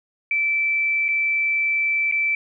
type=tone with dropouts; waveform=sine; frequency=2325 Hz; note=D7; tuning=18 cents flat; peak=-18 dBFS; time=0.31-2.35 s; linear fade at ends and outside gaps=2 ms; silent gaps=1.083-1.087 / 2.114-2.122 s; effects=none